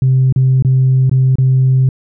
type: tone with dropouts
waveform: sine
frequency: 130.81 Hz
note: C3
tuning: in tune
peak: -6 dBFS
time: 0.02-1.89 s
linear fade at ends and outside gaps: 2 ms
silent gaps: 0.325-0.361 / 0.624-0.648 / 1.096-1.114 / 1.356-1.384 s
effects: tanh soft clip ceiling -4 dBFS